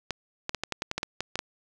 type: clicks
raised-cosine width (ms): 0.2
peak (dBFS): -12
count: 12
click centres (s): 0.107 / 0.494 / 0.547 / 0.636 / 0.723 / 0.821 / 0.914 / 0.98 / 1.031 / 1.206 / 1.356 / 1.391
effects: none